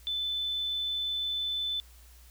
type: tone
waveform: sine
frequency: 3514 Hz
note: A7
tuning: 3 cents flat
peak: -29 dBFS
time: 0.07-1.8 s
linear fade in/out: 0 ms
effects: added 60 Hz sine -52 dBFS peak until 2.3 s + white hiss -59 dBFS RMS until 2.3 s